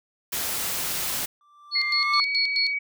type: noise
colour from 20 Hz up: white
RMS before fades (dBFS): -28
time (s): 0.32-1.26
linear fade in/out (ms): 10
type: tone with exponential growth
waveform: triangle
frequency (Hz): 1174.7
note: D6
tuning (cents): 0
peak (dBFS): -17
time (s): 1.41-2.2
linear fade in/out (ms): 1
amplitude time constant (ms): 170
type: tone with tremolo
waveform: sine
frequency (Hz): 4365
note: C#8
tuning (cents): -28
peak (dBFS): -21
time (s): 1.71-2.74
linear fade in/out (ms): 50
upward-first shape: square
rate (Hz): 4.7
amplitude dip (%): 80
type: tone with pitch glide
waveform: sine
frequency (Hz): 2100 to 2264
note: C7 to C#7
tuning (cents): +6 to +36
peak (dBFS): -24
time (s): 1.75-2.79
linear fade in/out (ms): 10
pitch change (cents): +130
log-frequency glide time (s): 1.91-2.27
effects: none